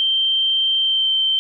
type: tone with pitch glide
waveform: sine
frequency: 3136 to 3113 Hz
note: G7 to G7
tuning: 0 to -13 cents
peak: -15 dBFS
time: 0-1.39 s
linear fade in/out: 0 ms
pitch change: -13 cents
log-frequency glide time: 0.79-1.1 s
effects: none